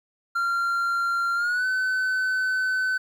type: tone with pitch glide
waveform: triangle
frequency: 1382 to 1515.8 Hz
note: F6 to F#6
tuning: -19 to +41 cents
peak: -20 dBFS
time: 0.35-2.98 s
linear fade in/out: 10 ms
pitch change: +160 cents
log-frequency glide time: 1.35-1.66 s
effects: 10-bit